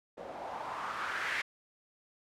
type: noise with low-pass filter sweep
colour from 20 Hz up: blue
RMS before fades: -38 dBFS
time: 0.17-1.42 s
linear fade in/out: 10 ms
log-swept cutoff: 570 to 2000 Hz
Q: 3
effects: none